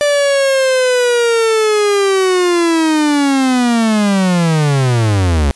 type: linear sweep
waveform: 45% pulse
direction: down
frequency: 587.3 to 66.7 Hz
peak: -10 dBFS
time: 0.01-5.51 s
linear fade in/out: 0 ms
effects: white hiss -47 dBFS RMS until 5.55 s + resampled to 24000 Hz